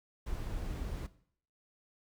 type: noise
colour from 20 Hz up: brown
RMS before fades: -38 dBFS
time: 0.26-1.07 s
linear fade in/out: 10 ms
effects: noise-tail reverb RT60 0.6 s tail -17 dB re dry